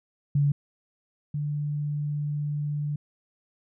sine tone pair in turn, 143.4 / 147.26 Hz, D3 / D3, -41 / +5 cents, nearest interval unison, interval 46 cents, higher second, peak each -19 / -26 dBFS, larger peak first, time 0.35-0.52 / 1.34-2.96 s, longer second, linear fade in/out 5 ms, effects none

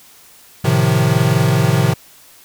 square chord, F dominant seventh, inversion first, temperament equal, 110 / 130.81 / 155.56 / 174.61 Hz, A2 / C3 / Eb3 / F3, 0 / 0 / 0 / 0 cents, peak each -19 / -16 / -18 / -21 dBFS, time 0.64-1.94 s, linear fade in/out 10 ms, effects white hiss -45 dBFS RMS until 2.44 s

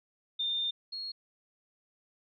sine tone pair in turn, 3614 / 4298 Hz, A7 / C8, +46 / +46 cents, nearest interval minor third, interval 300 cents, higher second, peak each -29 / -36 dBFS, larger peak first, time 0.39-0.71 / 0.92-1.12 s, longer first, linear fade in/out 10 ms, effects none

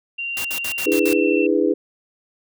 sine tone with pitch glide, 2768 to 2689 Hz, F7 to E7, -16 to +34 cents, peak -24 dBFS, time 0.18-1.47 s, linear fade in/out 10 ms, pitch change -50 cents, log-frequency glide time 0.8-1.04 s
white noise bursts, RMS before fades -28 dBFS, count 6, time 0.37-1.131 s, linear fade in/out 0 ms, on 76 ms, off 61 ms
sine chord, E dominant seventh, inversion third, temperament just, 296.7 / 329.6 / 412 / 494.4 Hz, D4 / E4 / G#4 / B4, +18 / 0 / -14 / +2 cents, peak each -21 / -20 / -20 / -22 dBFS, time 0.86-1.74 s, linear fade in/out 10 ms
effects none

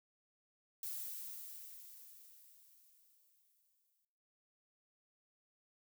violet noise with exponential decay, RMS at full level -42 dBFS, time 0.83-4.05 s, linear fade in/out 2 ms, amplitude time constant 700 ms, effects noise-tail reverb RT60 0.9 s tail -18 dB re dry

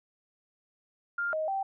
sine tone with pitch steps, 1401 / 627 / 778 Hz, F6 / D#5 / G5, +5 / +13 / -13 cents, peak -28 dBFS, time 1.18-1.63 s, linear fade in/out 5 ms, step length 150 ms, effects none

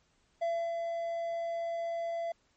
triangle tone with ADSR envelope, 674 Hz, E5, 38 cents sharp, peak -26 dBFS, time 0.41-2.32 s, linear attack 15 ms, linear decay 300 ms, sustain -4 dB, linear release 4 ms, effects pink hiss -71 dBFS RMS until 2.56 s + MP3 32 kbps

